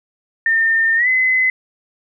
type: tone with pitch glide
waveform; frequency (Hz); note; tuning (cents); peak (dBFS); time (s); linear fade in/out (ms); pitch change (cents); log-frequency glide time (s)
sine; 1811 to 2033; A6 to B6; +49 to +50; -12; 0.46-1.5; 2; +201; 0.96-1.08
effects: none

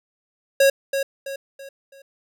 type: tone with echo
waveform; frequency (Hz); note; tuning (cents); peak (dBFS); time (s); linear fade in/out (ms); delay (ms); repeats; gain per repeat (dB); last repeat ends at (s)
square; 548; C#5; -20; -13; 0.6-0.7; 5; 330; 4; -8; 2.02
effects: none

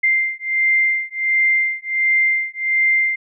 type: beating tone pair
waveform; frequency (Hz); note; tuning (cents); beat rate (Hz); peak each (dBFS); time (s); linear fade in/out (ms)
sine; 2093 / 2094.4; C7 / C7; 0 / +1; 1.4; -18; 0.03-3.16; 10
effects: none

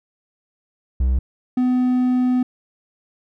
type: tone pair in turn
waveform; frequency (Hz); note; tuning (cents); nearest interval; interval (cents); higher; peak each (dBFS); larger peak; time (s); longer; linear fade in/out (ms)
triangle; 63.8 / 251.4; C2 / B3; -43 / +31; 2 octaves; 2374; second; -13; neither; 1-1.19 / 1.57-2.43; second; 5
effects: none

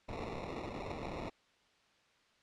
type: noise with sample-and-hold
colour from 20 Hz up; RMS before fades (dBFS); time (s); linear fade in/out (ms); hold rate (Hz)
white; -42; 0.08-1.3; 10; 1575
effects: white hiss -69 dBFS RMS until 2.42 s + low-pass 4000 Hz 12 dB/octave

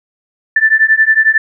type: beating tone pair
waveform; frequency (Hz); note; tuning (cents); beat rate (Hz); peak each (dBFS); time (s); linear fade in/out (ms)
sine; 1760 / 1771; A6 / A6; 0 / +11; 11; -10; 0.56-1.38; 5
effects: none

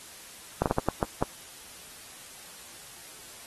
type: slowing click train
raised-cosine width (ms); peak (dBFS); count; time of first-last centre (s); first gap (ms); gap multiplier
1; -10; 7; 0.62-1.225; 38; 1.39
effects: white hiss -47 dBFS RMS until 3.46 s + AAC 32 kbps

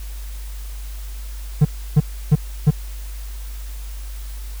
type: tone bursts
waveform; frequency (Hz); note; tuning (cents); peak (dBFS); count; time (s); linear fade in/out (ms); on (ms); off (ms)
triangle; 149.8; D3; +35; -6; 4; 1.61-2.708; 10; 42; 310
effects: added 50 Hz sine -28 dBFS peak until 4.6 s + white hiss -43 dBFS RMS until 4.6 s

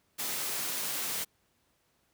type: high-pass noise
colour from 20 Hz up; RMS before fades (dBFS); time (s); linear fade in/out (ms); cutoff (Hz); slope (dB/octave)
white; -34; 0.18-1.25; 20; 110; 96
effects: pink hiss -72 dBFS RMS until 2.13 s + high-pass 60 Hz 12 dB/octave

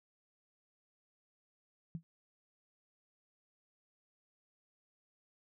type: tone with exponential decay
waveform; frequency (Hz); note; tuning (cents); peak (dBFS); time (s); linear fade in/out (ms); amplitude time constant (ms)
sine; 164.81; E3; 0; -34; 1.95-2.03; 0; 17
effects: none

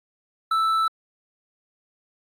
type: tone with hard clipping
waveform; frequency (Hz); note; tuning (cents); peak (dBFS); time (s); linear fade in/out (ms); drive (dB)
triangle; 1319; E6; +1; -20; 0.51-0.88; 5; 8
effects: AAC 64 kbps

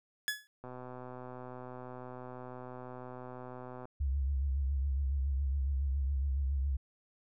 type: tone with exponential decay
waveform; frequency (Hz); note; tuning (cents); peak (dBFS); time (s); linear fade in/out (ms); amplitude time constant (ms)
sawtooth; 1699; G#6; +39; -24; 0.28-0.47; 0; 41
type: click train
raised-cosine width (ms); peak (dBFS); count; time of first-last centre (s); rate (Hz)
1; -32; 406; 0.64-3.854; 126
type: tone with vibrato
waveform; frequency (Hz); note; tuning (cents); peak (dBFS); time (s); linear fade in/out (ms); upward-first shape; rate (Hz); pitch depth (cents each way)
sine; 68.4; C#2; -23; -29; 4-6.77; 10; triangle; 7.2; 96
effects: none

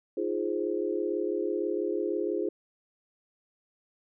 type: chord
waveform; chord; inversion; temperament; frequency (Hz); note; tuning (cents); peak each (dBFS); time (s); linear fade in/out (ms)
sine; F minor seventh; third; equal; 311.1 / 349.2 / 415.3 / 523.3; Eb4 / F4 / Ab4 / C5; 0 / 0 / 0 / 0; -35 / -31 / -31 / -36; 0.17-2.49; 5
effects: none

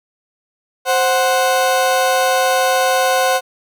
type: tone pair together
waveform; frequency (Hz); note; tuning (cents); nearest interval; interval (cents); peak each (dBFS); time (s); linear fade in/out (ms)
30% pulse; 523.3 / 740; C5 / F#5; 0 / 0; tritone; 600; -13; 0.85-3.41; 50
effects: none

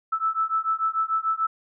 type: beating tone pair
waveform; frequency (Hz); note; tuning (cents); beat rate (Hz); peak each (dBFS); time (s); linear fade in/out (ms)
sine; 1311 / 1317.8; E6 / E6; -10 / -1; 6.8; -25; 0.12-1.47; 10
effects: none

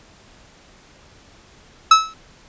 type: tone with exponential decay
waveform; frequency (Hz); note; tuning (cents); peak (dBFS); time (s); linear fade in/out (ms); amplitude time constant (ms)
45% pulse; 1300; E6; -24; -4; 1.91-2.14; 5; 50
effects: pink hiss -49 dBFS RMS until 2.48 s + resampled to 16000 Hz

